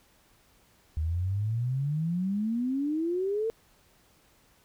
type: exponential sweep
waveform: sine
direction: up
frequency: 75.7 to 458.1 Hz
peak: -26 dBFS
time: 0.97-3.5 s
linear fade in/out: 0 ms
effects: pink hiss -63 dBFS RMS until 4.64 s